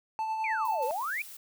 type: tone with tremolo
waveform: triangle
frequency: 880 Hz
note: A5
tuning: in tune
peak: -26 dBFS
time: 0.19-0.91 s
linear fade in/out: 0 ms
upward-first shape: sine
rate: 9.8 Hz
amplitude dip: 35%
type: exponential two-way sweep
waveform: sine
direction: down then up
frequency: 2500 to 475.1 to 2500 Hz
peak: -30 dBFS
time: 0.44-1.22 s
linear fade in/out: 2 ms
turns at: 0.85 s
type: noise with exponential decay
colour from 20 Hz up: violet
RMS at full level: -45 dBFS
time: 0.65-1.09 s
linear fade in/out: 2 ms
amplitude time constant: 95 ms
type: noise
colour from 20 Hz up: blue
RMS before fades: -46 dBFS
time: 0.82-1.37 s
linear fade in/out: 5 ms
effects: none